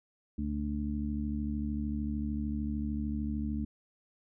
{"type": "harmonic tone", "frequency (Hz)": 73.3, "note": "D2", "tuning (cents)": -3, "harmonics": [1, 2, 3, 4], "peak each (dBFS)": [-35, -44, -34, -39], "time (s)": [0.38, 3.65], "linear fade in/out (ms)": 5, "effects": []}